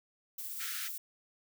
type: noise with tremolo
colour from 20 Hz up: violet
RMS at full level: -40 dBFS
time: 0.38-0.98 s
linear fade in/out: 5 ms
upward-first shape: sine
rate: 16 Hz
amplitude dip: 25%
type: high-pass noise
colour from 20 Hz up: pink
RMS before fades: -41 dBFS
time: 0.59-0.89 s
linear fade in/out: 20 ms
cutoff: 1300 Hz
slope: 96 dB/octave
effects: none